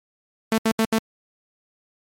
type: tone bursts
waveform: sawtooth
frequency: 222.7 Hz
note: A3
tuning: 21 cents sharp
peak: -13 dBFS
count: 4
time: 0.52-0.986 s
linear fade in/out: 2 ms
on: 61 ms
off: 74 ms
effects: MP3 64 kbps